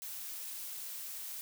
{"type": "noise", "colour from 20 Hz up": "blue", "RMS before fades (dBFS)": -43, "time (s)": [0.02, 1.41], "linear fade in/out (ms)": 0, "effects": []}